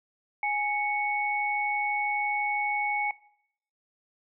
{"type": "tone pair together", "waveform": "sine", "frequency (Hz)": [830.6, 2217], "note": ["G#5", "C#7"], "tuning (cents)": [0, 0], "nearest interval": "octave + perfect fourth", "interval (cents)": 1700, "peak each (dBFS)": [-28, -28], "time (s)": [0.43, 3.11], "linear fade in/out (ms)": 2, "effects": ["noise-tail reverb RT60 0.7 s tail -21 dB re dry"]}